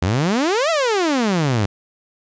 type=exponential two-way sweep; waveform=sawtooth; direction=up then down; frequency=82.1 to 682 to 95.6 Hz; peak=-12 dBFS; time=0.02-1.66 s; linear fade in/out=5 ms; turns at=0.7 s; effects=resampled to 16000 Hz + 9-bit